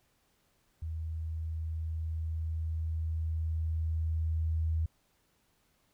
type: tone with level ramp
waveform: sine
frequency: 80.3 Hz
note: E2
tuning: 45 cents flat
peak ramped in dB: -34 to -27 dBFS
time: 0.82-4.86 s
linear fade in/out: 5 ms
effects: pink hiss -72 dBFS RMS until 5.93 s